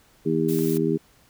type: harmonic tone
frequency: 80.5 Hz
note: E2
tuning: 41 cents flat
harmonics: 2 / 3 / 4 / 5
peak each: -26 / -26 / -25 / -24 dBFS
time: 0.25-0.98 s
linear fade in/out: 20 ms
type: noise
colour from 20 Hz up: blue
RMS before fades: -36 dBFS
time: 0.48-0.78 s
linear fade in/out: 10 ms
type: clicks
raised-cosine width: 0.5 ms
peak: -30 / -30 dBFS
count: 2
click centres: 0.59 / 0.768 s
effects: pink hiss -58 dBFS RMS until 1.29 s